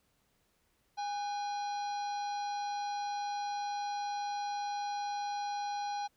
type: harmonic tone with a mistuned harmonic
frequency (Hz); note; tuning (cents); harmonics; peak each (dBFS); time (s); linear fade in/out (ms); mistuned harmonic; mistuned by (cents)
818; G#5; -26; 1 / 2 / 3 / 4 / 5 / 6 / 7; -34 / -50 / -53 / -56 / -48 / -59 / -54; 0.97-6.08; 20; 2; -140
effects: pink hiss -74 dBFS RMS until 6.16 s